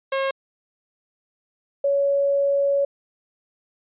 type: tone pair in turn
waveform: sawtooth / sine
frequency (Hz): 540 / 560.4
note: C#5 / C#5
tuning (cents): -45 / +19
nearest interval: minor second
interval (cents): 64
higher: second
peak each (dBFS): -17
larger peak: neither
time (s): 0.12-0.31 / 1.84-2.85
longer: second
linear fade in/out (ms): 5
effects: resampled to 8000 Hz